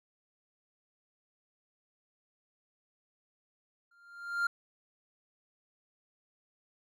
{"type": "tone with exponential growth", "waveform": "triangle", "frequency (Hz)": 1396, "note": "F6", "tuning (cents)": -1, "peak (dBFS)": -23, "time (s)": [3.91, 4.47], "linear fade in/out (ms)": 5, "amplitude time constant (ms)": 120, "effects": []}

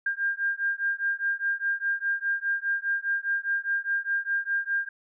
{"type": "beating tone pair", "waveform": "sine", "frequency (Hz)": [1600, 1604.9], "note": ["G6", "G6"], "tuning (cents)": [35, 40], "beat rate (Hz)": 4.9, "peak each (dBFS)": -28, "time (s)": [0.06, 4.89], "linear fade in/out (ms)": 5, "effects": []}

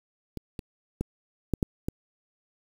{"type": "clicks", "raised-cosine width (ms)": 3, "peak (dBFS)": [-22, -23, -15, -11, -11, -15], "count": 6, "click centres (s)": [0.373, 0.592, 1.01, 1.537, 1.628, 1.885], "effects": ["7-bit"]}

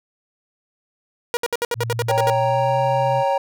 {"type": "tone bursts", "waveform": "sawtooth", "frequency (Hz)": 476.9, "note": "A#4", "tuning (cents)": 39, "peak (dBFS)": -15, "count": 11, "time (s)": [1.34, 2.3], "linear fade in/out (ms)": 0, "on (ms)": 30, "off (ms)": 63}
{"type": "tone with pitch glide", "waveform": "sine", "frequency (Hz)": [115.5, 129.64], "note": ["A#2", "C3"], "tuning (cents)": [-16, -16], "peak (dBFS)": -24, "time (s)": [1.75, 3.24], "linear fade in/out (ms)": 50, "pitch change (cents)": 200, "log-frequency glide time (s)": [2.16, 2.8]}
{"type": "chord", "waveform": "triangle", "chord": "G diminished", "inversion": "second", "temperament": "equal", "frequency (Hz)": [554.4, 784, 932.3], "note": ["Db5", "G5", "Bb5"], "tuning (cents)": [0, 0, 0], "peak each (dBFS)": [-18, -20, -20], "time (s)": [2.09, 3.38], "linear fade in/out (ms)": 5}
{"effects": []}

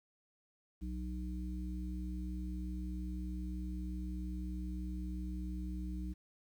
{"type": "harmonic tone", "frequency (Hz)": 61.6, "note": "B1", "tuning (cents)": -4, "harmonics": [1, 3, 5], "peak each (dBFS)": [-39, -44, -47], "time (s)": [0.81, 6.14], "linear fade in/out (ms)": 20, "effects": ["11-bit"]}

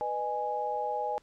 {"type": "chord", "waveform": "sine", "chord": "G# minor", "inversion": "first", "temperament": "equal with one note detuned", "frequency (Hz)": [493.9, 611.9, 830.6], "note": ["B4", "D#5", "G#5"], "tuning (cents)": [0, -29, 0], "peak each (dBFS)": [-36, -36, -31], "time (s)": [0.01, 1.18], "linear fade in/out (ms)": 0, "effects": ["pink hiss -65 dBFS RMS until 1.22 s", "low-pass 7000 Hz 12 dB/octave"]}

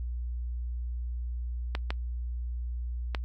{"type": "clicks", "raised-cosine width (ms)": 0.3, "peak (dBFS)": -15, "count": 3, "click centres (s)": [1.751, 1.905, 3.148], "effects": ["noise-tail reverb RT60 0.1 s tail -23 dB re dry", "added 60 Hz sine -31 dBFS peak until 3.24 s"]}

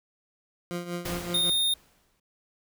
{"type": "tone with tremolo", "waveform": "20% pulse", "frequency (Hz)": 174.61, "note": "F3", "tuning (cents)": 0, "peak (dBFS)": -24, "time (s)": [0.71, 1.5], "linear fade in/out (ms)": 0, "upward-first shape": "triangle", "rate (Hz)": 5.3, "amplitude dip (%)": 75}
{"type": "noise with exponential decay", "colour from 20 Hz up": "pink", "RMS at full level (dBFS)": -33, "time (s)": [1.05, 2.2], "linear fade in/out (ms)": 5, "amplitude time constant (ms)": 250}
{"type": "tone", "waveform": "square", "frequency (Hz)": 3670, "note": "A#7", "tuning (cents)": -28, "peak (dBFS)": -23, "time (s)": [1.34, 1.74], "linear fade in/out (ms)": 5}
{"effects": []}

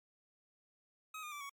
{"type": "tone with pitch steps", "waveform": "25% pulse", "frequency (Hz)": [1267, 1215.4, 1165.9, 1118.4], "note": ["D#6", "D#6", "D6", "C#6"], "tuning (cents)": [31, -41, -13, 15], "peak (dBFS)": -40, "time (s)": [1.14, 1.496], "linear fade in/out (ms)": 5, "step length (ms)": 89, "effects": ["MP3 96 kbps"]}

